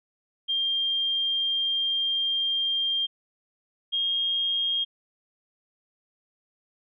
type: tone pair in turn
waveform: sine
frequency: 3196 / 3239 Hz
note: G7 / G#7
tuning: +33 / -44 cents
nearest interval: unison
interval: 23 cents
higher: second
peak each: -23 dBFS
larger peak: neither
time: 0.48-3.07 / 3.92-4.85 s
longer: first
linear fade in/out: 20 ms
effects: none